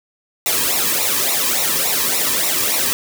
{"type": "noise with flanger", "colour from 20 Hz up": "white", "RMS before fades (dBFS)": -18, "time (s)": [0.46, 2.93], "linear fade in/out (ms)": 0, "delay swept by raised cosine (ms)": [0.62, 1.43], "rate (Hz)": 3.5, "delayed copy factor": -0.8, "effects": []}